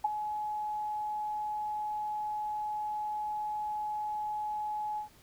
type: tone with ADSR envelope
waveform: sine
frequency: 846 Hz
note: G#5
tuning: 32 cents sharp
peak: -22 dBFS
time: 0.04-5.09 s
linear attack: 9 ms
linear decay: 20 ms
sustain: -10 dB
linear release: 110 ms
effects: pink hiss -60 dBFS RMS until 5.22 s